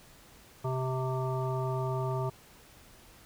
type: harmonic tone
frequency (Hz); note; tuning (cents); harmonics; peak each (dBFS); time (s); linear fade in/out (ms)
130; C3; -11; 1 / 3 / 5 / 7 / 9; -31 / -36 / -38 / -39 / -41; 0.64-2.3; 10
effects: pink hiss -56 dBFS RMS until 3.25 s